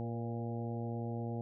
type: harmonic tone with a mistuned harmonic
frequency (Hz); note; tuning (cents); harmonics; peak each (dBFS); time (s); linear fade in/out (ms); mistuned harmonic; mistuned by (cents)
116.54; A#2; 0; 1 / 2 / 3 / 4 / 5 / 6 / 7; -38 / -41 / -46 / -46 / -50 / -50 / -50; 0-1.41; 0; 4; +32
effects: none